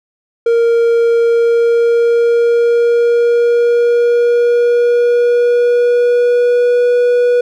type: tone with pitch glide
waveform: triangle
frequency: 465.5 to 487.2 Hz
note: A#4 to B4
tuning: -2 to -24 cents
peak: -6 dBFS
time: 0.46-7.41 s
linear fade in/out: 5 ms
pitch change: +78 cents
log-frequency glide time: 1.22-6.9 s
effects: none